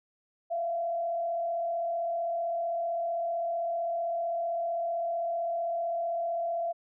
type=tone with frequency modulation; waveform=sine; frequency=680 Hz; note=F5; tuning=46 cents flat; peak=-28 dBFS; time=0.5-6.73 s; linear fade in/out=20 ms; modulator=35.6 Hz; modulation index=0.46; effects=none